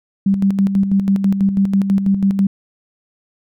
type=tone with tremolo; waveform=sine; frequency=196 Hz; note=G3; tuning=in tune; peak=-10 dBFS; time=0.26-2.47 s; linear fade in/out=5 ms; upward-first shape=square; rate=6.1 Hz; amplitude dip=55%; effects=none